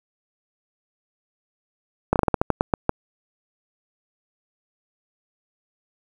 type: slowing click train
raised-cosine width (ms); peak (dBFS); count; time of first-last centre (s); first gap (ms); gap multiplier
1; -3; 11; 2.13-2.894; 28; 1.21
effects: 7-bit